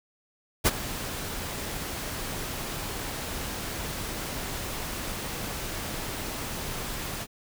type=noise with ADSR envelope; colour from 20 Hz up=pink; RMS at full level=-18 dBFS; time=0.64-7.27 s; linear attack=29 ms; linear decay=31 ms; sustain=-16 dB; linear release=49 ms; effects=none